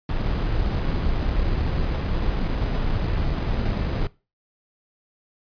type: noise with sample-and-hold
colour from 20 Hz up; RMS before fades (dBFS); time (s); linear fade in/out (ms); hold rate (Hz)
brown; -23; 0.09-4.07; 2; 4410
effects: noise-tail reverb RT60 0.3 s tail -21 dB re dry + resampled to 11025 Hz